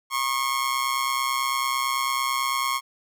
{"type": "tone with amplitude modulation", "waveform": "sawtooth", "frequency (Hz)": 1086, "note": "C#6", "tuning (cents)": -36, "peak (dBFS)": -16, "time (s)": [0.1, 2.81], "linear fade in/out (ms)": 50, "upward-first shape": "sine", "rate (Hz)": 129, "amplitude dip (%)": 70, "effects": []}